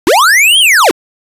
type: linear two-way sweep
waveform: square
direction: up then down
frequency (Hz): 280.1 to 3292 to 280.1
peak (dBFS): -5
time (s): 0.07-0.91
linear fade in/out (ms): 0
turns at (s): 0.59
effects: resampled to 32000 Hz